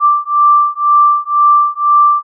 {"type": "beating tone pair", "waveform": "sine", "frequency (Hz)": [1174.7, 1176.7], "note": ["D6", "D6"], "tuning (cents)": [0, 3], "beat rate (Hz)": 2, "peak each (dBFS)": -10, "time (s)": [0, 2.23], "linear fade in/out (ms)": 50, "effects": []}